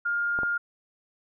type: tone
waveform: sine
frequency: 1411 Hz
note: F6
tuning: 17 cents sharp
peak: -24 dBFS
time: 0.05-0.58 s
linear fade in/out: 10 ms
type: clicks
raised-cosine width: 1 ms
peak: -20 dBFS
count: 2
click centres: 0.389 / 0.433 s
effects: none